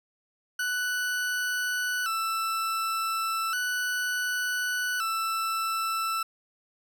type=tone with vibrato; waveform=40% pulse; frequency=1404 Hz; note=F6; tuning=9 cents sharp; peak=-26 dBFS; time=0.59-6.23 s; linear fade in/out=5 ms; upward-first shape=square; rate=0.34 Hz; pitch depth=97 cents each way; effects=none